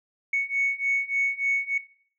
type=beating tone pair; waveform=sine; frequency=2217 / 2220.4 Hz; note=C#7 / C#7; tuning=0 / +2 cents; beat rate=3.4 Hz; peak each=-26 dBFS; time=0.33-1.78 s; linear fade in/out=5 ms; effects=noise-tail reverb RT60 0.5 s tail -17 dB re dry + tanh soft clip ceiling -16 dBFS